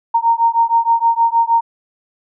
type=beating tone pair; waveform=sine; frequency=921 / 927.4 Hz; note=A#5 / A#5; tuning=-21 / -9 cents; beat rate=6.4 Hz; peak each=-14 dBFS; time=0.14-1.61 s; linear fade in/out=10 ms; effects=none